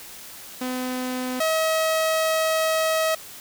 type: tone pair in turn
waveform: sawtooth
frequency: 253.6 / 639 Hz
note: B3 / D#5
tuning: +46 / +46 cents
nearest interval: octave + major third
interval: 1600 cents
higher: second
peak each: -22 / -16 dBFS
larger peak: second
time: 0.61-1.4 / 1.4-3.15 s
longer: second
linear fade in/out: 5 ms
effects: white hiss -41 dBFS RMS until 3.4 s